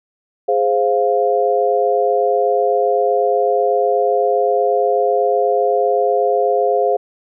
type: chord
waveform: sine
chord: F minor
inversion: first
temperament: equal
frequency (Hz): 415.3 / 523.3 / 698.5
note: Ab4 / C5 / F5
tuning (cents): 0 / 0 / 0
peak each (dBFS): -17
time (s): 0.48-6.97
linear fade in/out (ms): 10
effects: none